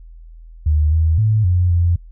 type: tone with pitch steps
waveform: sine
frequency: 76 / 80.2 / 108.5 / 89.3 / 86.3 Hz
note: D#2 / E2 / A2 / F2 / F2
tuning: -40 / -47 / -24 / +39 / -20 cents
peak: -12 dBFS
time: 0.66-1.96 s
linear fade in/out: 5 ms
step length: 260 ms
effects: noise-tail reverb RT60 0.1 s tail -22 dB re dry + added 41 Hz sine -36 dBFS peak until 2.11 s